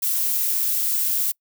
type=noise; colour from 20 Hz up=violet; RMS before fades=-22 dBFS; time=0.02-1.32 s; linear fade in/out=10 ms; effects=noise-tail reverb RT60 0.1 s tail -26 dB re dry